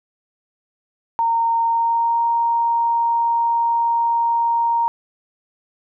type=tone with pitch glide; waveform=sine; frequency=921 to 931.7 Hz; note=A#5 to A#5; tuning=-21 to -1 cents; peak=-15 dBFS; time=1.19-4.88 s; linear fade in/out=0 ms; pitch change=+20 cents; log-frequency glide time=1.65-2.21 s; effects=none